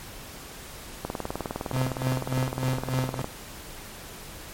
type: click train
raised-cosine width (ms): 1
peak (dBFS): -15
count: 44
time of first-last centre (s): 1.05-3.244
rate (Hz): 19.6
type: tone with tremolo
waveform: 35% pulse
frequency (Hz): 129.5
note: C3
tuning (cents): -17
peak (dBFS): -21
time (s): 1.73-3.22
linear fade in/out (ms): 2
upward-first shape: sine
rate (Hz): 3.4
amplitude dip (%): 85
effects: pink hiss -42 dBFS RMS until 4.53 s + MP3 64 kbps